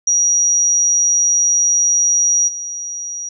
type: tone with level steps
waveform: sine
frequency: 5760 Hz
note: F#8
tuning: 47 cents flat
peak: -11 / -23 dBFS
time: 0.07-3.29 s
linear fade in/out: 5 ms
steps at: 2.47 s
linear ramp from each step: 20 ms
effects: none